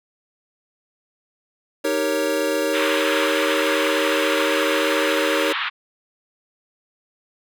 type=chord; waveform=square; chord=Eb dominant seventh; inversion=none; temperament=equal; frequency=311.1 / 392 / 466.2 / 554.4 Hz; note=Eb4 / G4 / Bb4 / Db5; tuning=0 / 0 / 0 / 0 cents; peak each=-26 / -28 / -26 / -24 dBFS; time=1.84-5.53 s; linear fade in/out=10 ms
type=band-pass noise; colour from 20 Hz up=pink; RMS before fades=-25 dBFS; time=2.73-5.7 s; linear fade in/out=20 ms; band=990 to 3700 Hz; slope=48 dB/octave
effects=none